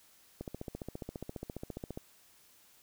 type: click train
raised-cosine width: 2 ms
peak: -26 dBFS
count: 24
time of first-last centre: 0.41-1.975 s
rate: 14.7 Hz
effects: white hiss -63 dBFS RMS until 2.82 s